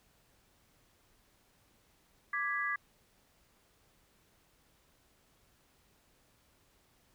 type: chord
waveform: sine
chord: G# diminished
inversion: second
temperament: equal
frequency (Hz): 1174.7 / 1661.2 / 1975.5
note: D6 / G#6 / B6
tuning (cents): 0 / 0 / 0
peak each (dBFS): -37 / -35 / -36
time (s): 2.33-2.76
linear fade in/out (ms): 5
effects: pink hiss -69 dBFS RMS until 7.14 s